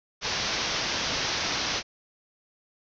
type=low-pass noise; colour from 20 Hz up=white; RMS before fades=-29 dBFS; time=0.21-1.83 s; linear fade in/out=50 ms; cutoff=6100 Hz; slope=96 dB/octave; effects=none